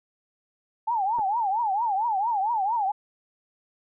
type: tone with vibrato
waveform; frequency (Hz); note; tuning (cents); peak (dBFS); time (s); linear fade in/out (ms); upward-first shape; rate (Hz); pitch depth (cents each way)
sine; 854; G#5; +48; -22; 0.87-2.92; 10; triangle; 4.4; 240
type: clicks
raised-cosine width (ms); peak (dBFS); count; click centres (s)
1; -26; 2; 1.186 / 1.194
effects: none